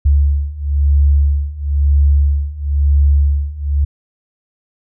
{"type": "beating tone pair", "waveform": "sine", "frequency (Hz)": [70.8, 71.8], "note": ["C#2", "D2"], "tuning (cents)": [37, -39], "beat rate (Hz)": 1, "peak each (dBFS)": [-14, -12], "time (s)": [0.05, 3.85], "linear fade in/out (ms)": 10, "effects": []}